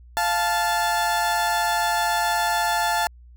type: tone pair together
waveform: 30% pulse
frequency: 697 / 873 Hz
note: F5 / A5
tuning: -4 / -14 cents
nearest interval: major third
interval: 390 cents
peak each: -22 / -19 dBFS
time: 0.17-3.07 s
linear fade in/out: 0 ms
effects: added 60 Hz sine -44 dBFS peak until 3.36 s